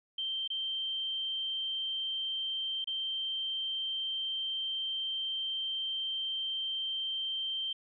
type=tone with dropouts; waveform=sine; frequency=3136 Hz; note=G7; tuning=in tune; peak=-32 dBFS; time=0.18-7.73 s; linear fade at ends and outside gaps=5 ms; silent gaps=0.477-0.501 / 2.844-2.872 s; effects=none